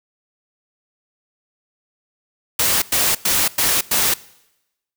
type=noise bursts; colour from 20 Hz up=white; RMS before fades=-17 dBFS; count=5; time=2.59-4.14 s; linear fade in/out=5 ms; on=230 ms; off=100 ms; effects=noise-tail reverb RT60 0.9 s tail -21 dB re dry